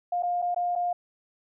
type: tone with dropouts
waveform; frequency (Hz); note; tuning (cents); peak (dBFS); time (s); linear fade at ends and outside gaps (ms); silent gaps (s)
sine; 707; F5; +21; -24; 0.12-0.93; 5; 0.225-0.232 / 0.419-0.423 / 0.546-0.562 / 0.754-0.759
effects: none